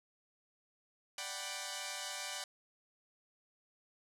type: chord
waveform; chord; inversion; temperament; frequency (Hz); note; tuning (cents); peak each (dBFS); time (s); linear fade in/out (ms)
5% pulse; G major seventh; second; equal; 587.3 / 740 / 784 / 987.8; D5 / F#5 / G5 / B5; 0 / 0 / 0 / 0; -34; 1.18-2.44; 2
effects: low-pass 11000 Hz 12 dB/octave